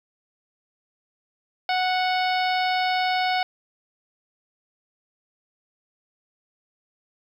harmonic tone, 738 Hz, F#5, 5 cents flat, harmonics 1 / 2 / 3 / 4 / 5 / 6 / 7, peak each -22 / -30 / -29 / -34 / -34 / -35 / -37 dBFS, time 1.69-3.43 s, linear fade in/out 2 ms, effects 9-bit

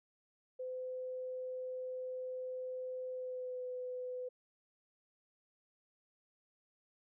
sine tone with pitch glide, 510 to 502.4 Hz, C5 to B4, -44 to +30 cents, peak -39 dBFS, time 0.59-4.29 s, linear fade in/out 10 ms, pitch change -26 cents, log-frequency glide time 3.11-3.64 s, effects none

